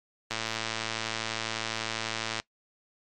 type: click train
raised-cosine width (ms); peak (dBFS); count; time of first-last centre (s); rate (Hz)
0.2; -13; 235; 0.31-2.399; 112
effects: noise-tail reverb RT60 0.1 s tail -21 dB re dry + MP3 64 kbps